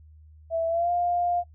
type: tone with pitch glide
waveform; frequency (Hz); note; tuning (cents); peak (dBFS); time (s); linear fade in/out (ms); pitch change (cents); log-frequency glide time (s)
sine; 659.3 to 702.6; E5 to F5; 0 to +10; -22; 0.5-1.44; 50; +110; 0.68-0.91
effects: noise-tail reverb RT60 0.1 s tail -19 dB re dry + added 77 Hz sine -48 dBFS peak until 1.54 s